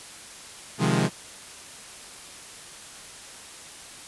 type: chord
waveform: sawtooth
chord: F minor seventh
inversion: second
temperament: equal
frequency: 130.81 / 155.56 / 174.61 / 207.7 Hz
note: C3 / Eb3 / F3 / Ab3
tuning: 0 / 0 / 0 / 0 cents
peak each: -22 dBFS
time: 0.78-1.1 s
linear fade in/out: 50 ms
effects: white hiss -43 dBFS RMS until 4.07 s + resampled to 24000 Hz